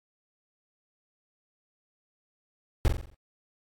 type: noise with echo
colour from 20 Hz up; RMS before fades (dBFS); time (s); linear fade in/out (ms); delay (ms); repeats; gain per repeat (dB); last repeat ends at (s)
brown; -19; 2.85-2.88; 0; 44; 6; -6; 3.144
effects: AAC 64 kbps